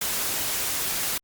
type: noise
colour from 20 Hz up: white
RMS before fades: -27 dBFS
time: 0.01-1.18 s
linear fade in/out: 5 ms
effects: Opus 48 kbps